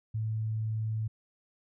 sine tone, 109.8 Hz, A2, 3 cents flat, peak -29 dBFS, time 0.14-1.08 s, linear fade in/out 10 ms, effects none

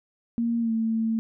sine tone with pitch glide, 233.1 to 224.3 Hz, A#3 to A3, 0 to +34 cents, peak -22 dBFS, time 0.38-1.19 s, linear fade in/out 0 ms, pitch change -66 cents, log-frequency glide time 0.6-0.72 s, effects none

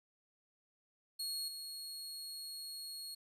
sawtooth tone with level steps, 4313 Hz, C#8, 48 cents flat, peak -35 / -41 dBFS, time 1.19-3.15 s, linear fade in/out 10 ms, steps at 1.48 s, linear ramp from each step 2 ms, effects resampled to 32000 Hz + 12-bit

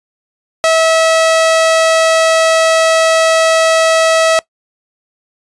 sawtooth tone, 648 Hz, E5, 30 cents flat, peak -4 dBFS, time 0.64-4.39 s, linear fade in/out 0 ms, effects noise-tail reverb RT60 0.1 s tail -22 dB re dry + resampled to 22050 Hz

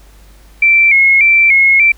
sine tone with vibrato, 2253 Hz, C#7, 28 cents sharp, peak -5 dBFS, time 0.62-1.92 s, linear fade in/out 5 ms, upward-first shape square, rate 1.7 Hz, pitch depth 67 cents each way, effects added 50 Hz sine -39 dBFS peak until 1.97 s + pink hiss -47 dBFS RMS until 1.97 s

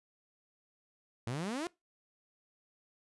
sawtooth exponential sweep, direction up, 110 to 364.2 Hz, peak -31 dBFS, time 1.27-1.67 s, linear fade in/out 0 ms, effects noise-tail reverb RT60 0.2 s tail -22 dB re dry + resampled to 24000 Hz

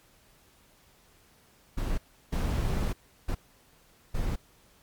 brown noise bursts at uneven times, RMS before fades -28 dBFS, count 4, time 1.77-1.98 / 2.32-2.93 / 3.28-3.35 / 4.14-4.36 s, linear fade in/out 10 ms, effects pink hiss -61 dBFS RMS until 4.82 s + MP3 96 kbps

